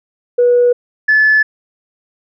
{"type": "tone pair in turn", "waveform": "sine", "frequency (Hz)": [486.7, 1730.6], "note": ["B4", "A6"], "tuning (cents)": [-25, -29], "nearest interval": "octave + minor seventh", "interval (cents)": 2196, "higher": "second", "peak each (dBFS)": -6, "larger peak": "neither", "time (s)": [[0.38, 0.73], [1.08, 1.43]], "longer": "neither", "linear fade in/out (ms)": 10, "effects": ["tanh soft clip ceiling -3 dBFS"]}